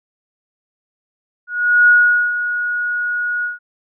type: tone with ADSR envelope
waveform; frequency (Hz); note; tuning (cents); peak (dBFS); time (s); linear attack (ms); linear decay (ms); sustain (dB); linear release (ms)
sine; 1451; F#6; -34; -6; 1.47-3.59; 410; 440; -11; 150
effects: none